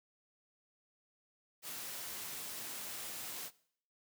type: noise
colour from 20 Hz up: white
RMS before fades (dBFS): -44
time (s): 1.62-3.51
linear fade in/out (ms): 50
effects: noise-tail reverb RT60 0.6 s tail -20 dB re dry + high-pass 100 Hz 12 dB/octave